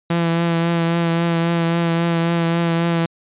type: tone with vibrato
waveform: sawtooth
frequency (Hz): 168.2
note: E3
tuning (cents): +35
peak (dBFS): -12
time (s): 0.1-3.06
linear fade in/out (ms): 5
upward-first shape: triangle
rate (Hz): 3.7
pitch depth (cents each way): 25
effects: resampled to 8000 Hz